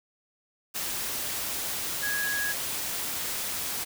sine tone in noise, 1661.2 Hz, G#6, in tune, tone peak -28 dBFS, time 2.02-2.53 s, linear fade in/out 20 ms, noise white, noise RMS -32 dBFS, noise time 0.74-3.85 s, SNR +1 dB, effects none

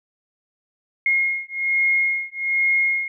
sine beating tone pair, 2148 / 2149.2 Hz, C7 / C7, +45 / +46 cents, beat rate 1.2 Hz, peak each -21 dBFS, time 1.06-3.08 s, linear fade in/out 2 ms, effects none

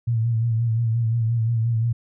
sine tone with vibrato, 114.8 Hz, A#2, 26 cents flat, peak -18 dBFS, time 0.07-1.93 s, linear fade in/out 10 ms, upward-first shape sine, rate 5.7 Hz, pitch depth 55 cents each way, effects none

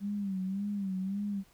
sine tone with vibrato, 196 Hz, G3, in tune, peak -31 dBFS, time 0-1.44 s, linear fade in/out 50 ms, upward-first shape sine, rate 1.8 Hz, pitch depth 85 cents each way, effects pink hiss -64 dBFS RMS until 1.53 s

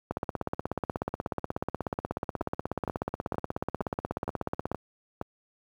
two click trains, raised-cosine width 1 ms, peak -15 / -17 dBFS, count 77 / 7, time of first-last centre 0.11-4.716 / 2.41-5.214 s, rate 16.5 / 2.14 Hz, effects high-pass 60 Hz 12 dB/octave + 9-bit

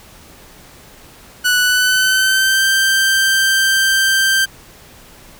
sawtooth tone with pitch glide, 1480 to 1568 Hz, F#6 to G6, 0 to 0 cents, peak -8 dBFS, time 1.44-4.46 s, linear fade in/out 20 ms, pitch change +100 cents, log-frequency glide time 1.6-2.65 s, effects pink hiss -42 dBFS RMS until 5.39 s

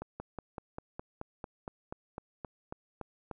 slowing click train, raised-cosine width 1 ms, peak -25 dBFS, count 15, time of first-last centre 0.02-3.313 s, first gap 180 ms, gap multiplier 1.04, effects none

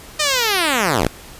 5% pulse linear sweep, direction down, 622.3 to 39.8 Hz, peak -4 dBFS, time 0.19-1.08 s, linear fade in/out 10 ms, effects pink hiss -39 dBFS RMS until 1.39 s + resampled to 32000 Hz

